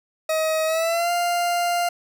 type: tone with pitch glide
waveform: 40% pulse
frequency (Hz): 633 to 698.3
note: D#5 to F5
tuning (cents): +30 to 0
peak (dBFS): -19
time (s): 0.29-1.89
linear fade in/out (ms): 5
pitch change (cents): +170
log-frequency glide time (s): 0.66-1.11
effects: none